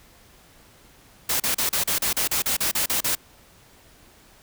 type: noise bursts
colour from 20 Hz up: white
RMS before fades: -23 dBFS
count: 13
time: 1.29-3.152 s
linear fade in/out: 5 ms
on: 110 ms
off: 36 ms
effects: pink hiss -53 dBFS RMS until 4.42 s